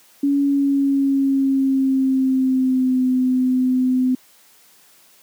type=tone with pitch glide; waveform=sine; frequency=281.6 to 255.3 Hz; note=C#4 to C4; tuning=+27 to -42 cents; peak=-14 dBFS; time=0.23-4.15 s; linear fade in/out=5 ms; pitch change=-169 cents; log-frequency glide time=0.4-3.04 s; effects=white hiss -52 dBFS RMS until 5.22 s + high-pass 150 Hz 12 dB/octave